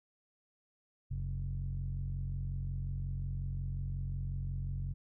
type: tone with low-pass filter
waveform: sawtooth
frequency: 45.55 Hz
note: F#1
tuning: 26 cents flat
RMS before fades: -37 dBFS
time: 1.1-4.94 s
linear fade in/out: 20 ms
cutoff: 120 Hz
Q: 9.4
effects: none

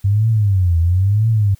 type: tone with vibrato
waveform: sine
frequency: 96.7 Hz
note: G2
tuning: 23 cents flat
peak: -11 dBFS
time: 0.04-1.55 s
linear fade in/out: 10 ms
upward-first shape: triangle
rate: 1 Hz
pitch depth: 290 cents each way
effects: white hiss -54 dBFS RMS until 1.59 s

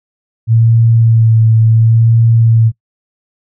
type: tone with vibrato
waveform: sine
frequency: 113.4 Hz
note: A#2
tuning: 47 cents flat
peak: -5 dBFS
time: 0.47-2.72 s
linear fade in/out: 50 ms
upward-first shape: sine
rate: 0.71 Hz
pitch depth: 24 cents each way
effects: noise-tail reverb RT60 0.1 s tail -22 dB re dry

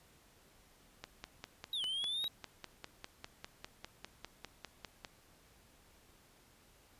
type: click train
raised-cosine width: 0.2 ms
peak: -26 dBFS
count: 21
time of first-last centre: 1.04-5.048 s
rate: 4.99 Hz
type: linear two-way sweep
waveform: triangle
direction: down then up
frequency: 3900 to 2960 to 3864 Hz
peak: -34 dBFS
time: 1.73-2.28 s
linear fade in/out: 2 ms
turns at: 1.84 s
effects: pink hiss -65 dBFS RMS until 6.99 s + resampled to 32000 Hz

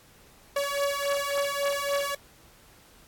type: beating tone pair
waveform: sawtooth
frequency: 563 / 566.6 Hz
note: C#5 / C#5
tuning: +27 / +38 cents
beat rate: 3.6 Hz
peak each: -25 dBFS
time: 0.56-2.15 s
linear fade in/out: 5 ms
effects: pink hiss -56 dBFS RMS until 3.07 s + AAC 64 kbps

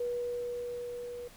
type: tone with level ramp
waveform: sine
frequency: 484.5 Hz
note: B4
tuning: 33 cents flat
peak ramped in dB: -30 to -39 dBFS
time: 0-1.28 s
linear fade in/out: 5 ms
effects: pink hiss -55 dBFS RMS until 1.36 s

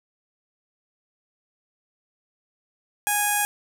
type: tone with notch filter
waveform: 5% pulse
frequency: 827 Hz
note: G#5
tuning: 8 cents flat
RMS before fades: -23 dBFS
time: 3.07-3.45 s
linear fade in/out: 0 ms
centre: 4400 Hz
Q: 0.5
effects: none

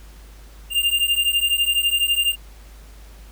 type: beating tone pair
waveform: square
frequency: 2794 / 2806 Hz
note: F7 / F7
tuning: 0 / +8 cents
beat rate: 12 Hz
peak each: -21 dBFS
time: 0.7-2.36 s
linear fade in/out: 50 ms
effects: added 51 Hz sine -40 dBFS peak until 3.31 s + pink hiss -50 dBFS RMS until 3.31 s

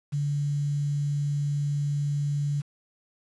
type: tone with quantisation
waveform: sine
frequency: 144.4 Hz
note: D3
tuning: 29 cents flat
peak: -24 dBFS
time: 0.12-2.62 s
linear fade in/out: 20 ms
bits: 8
effects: resampled to 24000 Hz

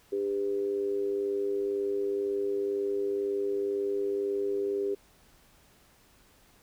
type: tone with amplitude modulation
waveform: sine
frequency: 400 Hz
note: G4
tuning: 35 cents sharp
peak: -24 dBFS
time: 0.12-4.95 s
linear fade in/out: 10 ms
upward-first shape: sine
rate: 102 Hz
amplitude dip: 65%
effects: pink hiss -61 dBFS RMS until 6.62 s

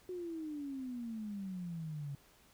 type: exponential sweep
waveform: sine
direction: down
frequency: 369.3 to 138.2 Hz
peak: -39 dBFS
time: 0.09-2.15 s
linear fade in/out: 2 ms
effects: pink hiss -65 dBFS RMS until 2.53 s

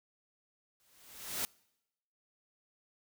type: noise with exponential growth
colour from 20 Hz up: white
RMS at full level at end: -33 dBFS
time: 0.8-1.45 s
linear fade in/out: 0 ms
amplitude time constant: 140 ms
effects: noise-tail reverb RT60 0.9 s tail -26 dB re dry

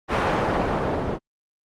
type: noise with low-pass filter sweep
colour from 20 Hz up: white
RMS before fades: -23 dBFS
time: 0.08-1.19 s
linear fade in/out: 50 ms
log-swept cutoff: 1300 to 540 Hz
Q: 0.79
effects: Opus 24 kbps

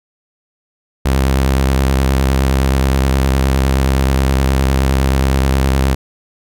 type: tone with vibrato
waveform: sawtooth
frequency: 66.7 Hz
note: C2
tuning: 34 cents sharp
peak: -7 dBFS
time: 1.05-5.95 s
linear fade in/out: 10 ms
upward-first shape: sine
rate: 9.6 Hz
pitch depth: 37 cents each way
effects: none

